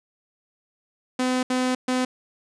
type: tone bursts at uneven times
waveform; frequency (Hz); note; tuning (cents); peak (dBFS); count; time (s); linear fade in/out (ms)
sawtooth; 254.3; C4; -49; -17; 3; 1.19-1.43 / 1.5-1.75 / 1.88-2.05; 5
effects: resampled to 22050 Hz + 9-bit